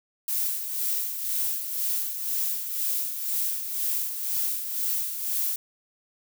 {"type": "noise with tremolo", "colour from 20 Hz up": "violet", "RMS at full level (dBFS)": -26, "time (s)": [0.28, 5.56], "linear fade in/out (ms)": 2, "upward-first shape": "sine", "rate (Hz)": 2, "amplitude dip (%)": 55, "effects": []}